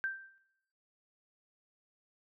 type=tone with exponential decay; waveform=sine; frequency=1568 Hz; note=G6; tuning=in tune; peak=-29 dBFS; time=0.04-0.38 s; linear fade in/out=0 ms; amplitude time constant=72 ms; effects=noise-tail reverb RT60 0.8 s tail -18 dB re dry